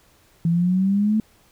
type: exponential sweep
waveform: sine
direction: up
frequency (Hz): 164.81 to 220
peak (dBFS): -16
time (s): 0.45-1.2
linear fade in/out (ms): 2
effects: pink hiss -57 dBFS RMS until 1.51 s